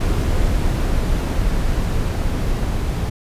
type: noise with level ramp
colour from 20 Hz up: brown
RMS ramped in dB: -17 to -20 dBFS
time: 0-3.1 s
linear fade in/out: 10 ms
effects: resampled to 32000 Hz